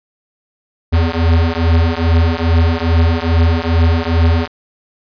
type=beating tone pair; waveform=square; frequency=81.7 / 84.1 Hz; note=E2 / E2; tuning=-15 / +35 cents; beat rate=2.4 Hz; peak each=-14 dBFS; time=0.92-4.48 s; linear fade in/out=20 ms; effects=resampled to 11025 Hz